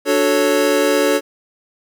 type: chord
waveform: square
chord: D major seventh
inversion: none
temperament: equal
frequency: 293.7 / 370 / 440 / 554.4 Hz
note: D4 / F#4 / A4 / C#5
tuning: 0 / 0 / 0 / 0 cents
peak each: -20 / -22 / -19 / -18 dBFS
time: 0.05-1.21 s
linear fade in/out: 50 ms
effects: none